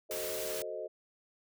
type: chord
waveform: sine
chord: F# diminished seventh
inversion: none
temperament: equal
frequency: 370 / 440 / 523.3 / 622.3 Hz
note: F#4 / A4 / C5 / Eb5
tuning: 0 / 0 / 0 / 0 cents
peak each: -45 / -42 / -43 / -40 dBFS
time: 0.09-0.88 s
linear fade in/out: 20 ms
type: noise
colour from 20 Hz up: white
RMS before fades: -40 dBFS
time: 0.11-0.62 s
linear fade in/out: 0 ms
effects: none